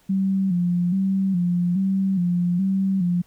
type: tone with vibrato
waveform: sine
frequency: 184.1 Hz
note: F#3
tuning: 8 cents flat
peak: -18 dBFS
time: 0.09-3.22 s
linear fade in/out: 10 ms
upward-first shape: square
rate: 1.2 Hz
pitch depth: 78 cents each way
effects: pink hiss -59 dBFS RMS until 3.26 s